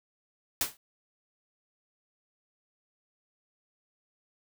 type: noise with exponential decay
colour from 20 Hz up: white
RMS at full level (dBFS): -24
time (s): 0.61-0.77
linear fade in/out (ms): 2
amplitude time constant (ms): 33
effects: none